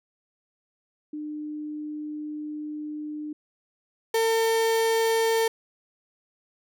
sine / 35% pulse tone pair in turn, 301.4 / 451.6 Hz, D4 / A4, +45 / +45 cents, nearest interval perfect fifth, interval 700 cents, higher second, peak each -31 / -19 dBFS, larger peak second, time 1.13-3.33 / 4.14-5.48 s, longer first, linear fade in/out 5 ms, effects none

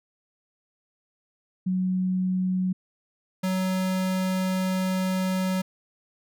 sine / square tone pair in turn, 185 / 186.83 Hz, F#3 / F#3, 0 / +17 cents, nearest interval unison, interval 17 cents, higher second, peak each -22 / -24 dBFS, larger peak first, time 1.66-2.73 / 3.43-5.62 s, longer second, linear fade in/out 10 ms, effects none

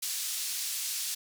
pink band-pass noise, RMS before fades -34 dBFS, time 0.02-1.15 s, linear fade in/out 10 ms, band 4700 to 14000 Hz, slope 12 dB/octave, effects none

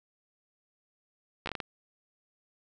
slowing click train, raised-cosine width 0.3 ms, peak -18 dBFS, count 6, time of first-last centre 1.46-1.602 s, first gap 13 ms, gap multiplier 1.4, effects none

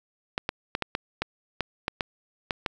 clicks, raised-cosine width 0.3 ms, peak -10 dBFS, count 11, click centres 0.379 / 0.491 / 0.751 / 0.823 / 0.951 / 1.22 / 1.607 / 1.881 / 2.008 / 2.508 / 2.662 s, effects 8-bit

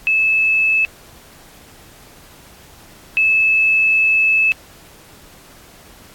sine tone pair in turn, 2609 / 2609 Hz, E7 / E7, -18 / -18 cents, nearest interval unison, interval 0 cents, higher neither, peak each -12 / -11 dBFS, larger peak second, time 0.07-0.85 / 3.17-4.52 s, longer second, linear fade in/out 0 ms, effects pink hiss -44 dBFS RMS until 6.14 s + AAC 64 kbps

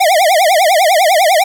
square tone with vibrato, 691 Hz, F5, 19 cents flat, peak -8 dBFS, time 0-1.44 s, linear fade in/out 10 ms, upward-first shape triangle, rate 10 Hz, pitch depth 280 cents each way, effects 7-bit

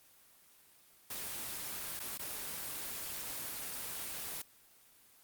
white noise with dropouts, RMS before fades -41 dBFS, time 1.1-4.42 s, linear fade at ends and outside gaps 5 ms, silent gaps 1.994-2 / 2.176-2.192 s, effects white hiss -63 dBFS RMS until 5.23 s + Opus 24 kbps

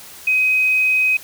sine tone, 2520 Hz, D#7, 21 cents sharp, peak -13 dBFS, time 0.27-1.17 s, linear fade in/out 5 ms, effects white hiss -39 dBFS RMS until 1.23 s

